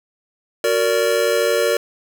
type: chord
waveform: square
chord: Gb augmented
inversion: none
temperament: just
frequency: 370 / 462.5 / 578.1 Hz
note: Gb4 / Bb4 / D5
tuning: 0 / -14 / -27 cents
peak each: -24 / -19 / -20 dBFS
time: 0.64-1.77 s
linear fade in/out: 2 ms
effects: none